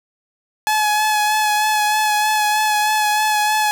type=tone with vibrato; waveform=sawtooth; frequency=850 Hz; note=G#5; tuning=40 cents sharp; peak=-11 dBFS; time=0.67-3.71 s; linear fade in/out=0 ms; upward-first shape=sine; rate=3.2 Hz; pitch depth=21 cents each way; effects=none